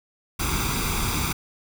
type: noise with comb filter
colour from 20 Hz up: pink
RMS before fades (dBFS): -25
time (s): 0.39-1.33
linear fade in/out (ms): 10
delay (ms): 0.83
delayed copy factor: +0.75
effects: none